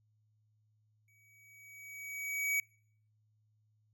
square tone with exponential growth, 2267 Hz, C#7, 38 cents sharp, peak -29 dBFS, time 1.08-2.6 s, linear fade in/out 2 ms, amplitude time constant 330 ms, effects noise-tail reverb RT60 0.6 s tail -25 dB re dry + added 107 Hz sine -70 dBFS peak until 3.93 s

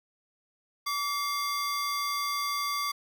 square tone cluster, 1151 / 2119 / 4719 Hz, D6 / C7 / D8, -35 / +21 / +7 cents, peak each -31 / -37 / -36 dBFS, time 0.86-2.92 s, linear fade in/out 10 ms, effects none

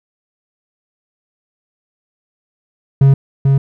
triangle tone with echo, 136.9 Hz, C#3, 21 cents flat, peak -3 dBFS, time 3.01-3.14 s, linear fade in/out 5 ms, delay 440 ms, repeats 1, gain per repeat -3 dB, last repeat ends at 3.58 s, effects none

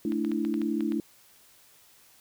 sine chord, A suspended fourth, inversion none, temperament equal, 220 / 293.7 / 329.6 Hz, A3 / D4 / E4, 0 / 0 / 0 cents, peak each -30 dBFS, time 0.05-1 s, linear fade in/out 2 ms
clicks, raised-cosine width 0.3 ms, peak -26 dBFS, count 8, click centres 0.121 / 0.248 / 0.317 / 0.45 / 0.541 / 0.617 / 0.807 / 0.921 s
effects white hiss -58 dBFS RMS until 2.2 s

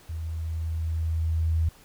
sine tone with level ramp, 81 Hz, E2, 30 cents flat, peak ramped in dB -30 to -20 dBFS, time 0.09-1.69 s, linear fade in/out 5 ms, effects pink hiss -54 dBFS RMS until 1.84 s

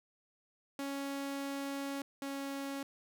sawtooth tone pair in turn, 277.6 / 276.3 Hz, C#4 / C#4, +3 / -6 cents, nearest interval unison, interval 9 cents, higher first, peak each -33 / -34 dBFS, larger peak first, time 0.79-2.02 / 2.22-2.83 s, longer first, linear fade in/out 2 ms, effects none

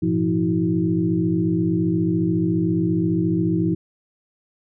sine tone cluster, 103.9 / 118.4 / 172 / 320.5 / 368.8 Hz, G#2 / A#2 / F3 / E4 / F#4, +1 / +27 / -26 / -49 / -6 cents, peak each -28 / -29 / -21 / -21 / -29 dBFS, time 0.02-3.75 s, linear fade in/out 10 ms, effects none

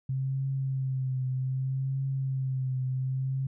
sine tone with vibrato, 132.2 Hz, C3, 18 cents sharp, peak -27 dBFS, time 0.09-3.47 s, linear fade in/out 5 ms, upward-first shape triangle, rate 0.64 Hz, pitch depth 43 cents each way, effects none

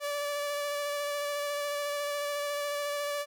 sawtooth tone with vibrato, 579 Hz, D5, 25 cents flat, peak -27 dBFS, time 0-3.26 s, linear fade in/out 50 ms, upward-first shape square, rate 14 Hz, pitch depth 11 cents each way, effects none

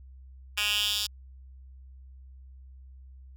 10% pulse tone with high-pass filter sweep, 207.7 Hz, G#3, in tune, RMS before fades -28 dBFS, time 0.57-1.07 s, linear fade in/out 10 ms, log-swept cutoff 2300 to 4200 Hz, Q 3.4, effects added 65 Hz sine -46 dBFS peak until 3.36 s

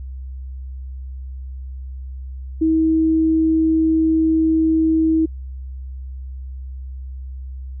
sine tone, 320 Hz, D#4, 49 cents sharp, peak -13 dBFS, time 2.61-5.26 s, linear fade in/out 10 ms, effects added 65 Hz sine -28 dBFS peak until 7.8 s

